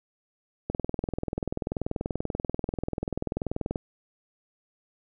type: click train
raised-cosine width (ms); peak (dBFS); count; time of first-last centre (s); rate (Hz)
2; -15; 64; 0.7-3.758; 20.6
effects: none